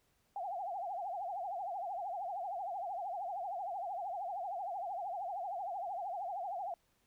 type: tone with vibrato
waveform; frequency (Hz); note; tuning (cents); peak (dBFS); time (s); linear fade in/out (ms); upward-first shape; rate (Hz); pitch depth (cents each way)
sine; 747; F#5; +16; -37; 0.36-6.74; 2; triangle; 13; 210
effects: pink hiss -75 dBFS RMS until 7.06 s